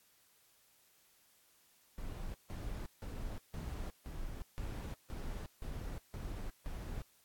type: noise bursts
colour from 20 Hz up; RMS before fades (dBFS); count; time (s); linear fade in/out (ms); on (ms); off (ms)
brown; -42; 10; 1.98-7.02; 0; 360; 160
effects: white hiss -69 dBFS RMS until 7.24 s + AAC 64 kbps